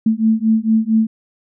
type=beating tone pair; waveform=sine; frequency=219.2 / 223.6 Hz; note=A3 / A3; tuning=-6 / +28 cents; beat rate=4.4 Hz; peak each=-15 dBFS; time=0.06-1.07 s; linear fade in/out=5 ms; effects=none